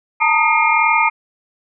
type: tone cluster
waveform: sine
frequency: 886 / 928 / 1241 / 2139 / 2390 Hz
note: A5 / A#5 / D#6 / C7 / D7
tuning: +12 / -8 / -5 / +38 / +30 cents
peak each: -18 dBFS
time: 0.2-1.1 s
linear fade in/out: 20 ms
effects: none